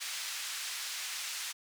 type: band-pass noise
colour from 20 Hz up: white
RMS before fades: -39 dBFS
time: 0-1.53 s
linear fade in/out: 20 ms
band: 1500 to 6900 Hz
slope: 12 dB/octave
effects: none